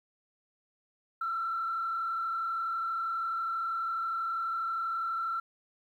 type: tone with frequency modulation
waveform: sine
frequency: 1343 Hz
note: E6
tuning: 32 cents sharp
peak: -29 dBFS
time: 1.21-5.4 s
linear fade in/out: 5 ms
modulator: 32.3 Hz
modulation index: 0.96
effects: tanh soft clip ceiling -25 dBFS + 11-bit